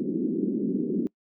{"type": "band-pass noise", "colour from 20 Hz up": "pink", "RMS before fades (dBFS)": -27, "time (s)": [0, 1.07], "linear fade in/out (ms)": 0, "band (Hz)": [190, 380], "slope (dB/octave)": 48, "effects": ["noise-tail reverb RT60 0.1 s tail -25 dB re dry"]}